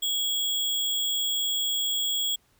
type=tone with sample-and-hold; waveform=sine; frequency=3333 Hz; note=G#7; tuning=5 cents sharp; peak=-24 dBFS; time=0.02-2.36 s; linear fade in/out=10 ms; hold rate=11025 Hz; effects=pink hiss -65 dBFS RMS until 2.59 s